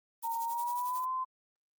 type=noise with tremolo; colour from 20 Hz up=violet; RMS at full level=-41 dBFS; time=0.22-1.05 s; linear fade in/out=10 ms; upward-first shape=triangle; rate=11 Hz; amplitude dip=90%
type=tone with pitch glide; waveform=sine; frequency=920 to 1032.7 Hz; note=A#5 to C6; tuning=-23 to -23 cents; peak=-31 dBFS; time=0.23-1.25 s; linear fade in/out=20 ms; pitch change=+200 cents; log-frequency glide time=0.43-1.1 s
effects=Opus 24 kbps